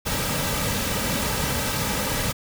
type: noise with comb filter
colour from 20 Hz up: pink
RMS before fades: -25 dBFS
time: 0.05-2.33 s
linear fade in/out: 20 ms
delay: 2.8 ms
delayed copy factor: -0.55
effects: none